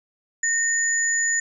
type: tone pair together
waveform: sine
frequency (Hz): 1839 / 6943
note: A#6 / A8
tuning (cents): -24 / -24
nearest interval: octave + major seventh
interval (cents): 2300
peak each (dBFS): -22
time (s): 0.43-1.4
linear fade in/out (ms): 5
effects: none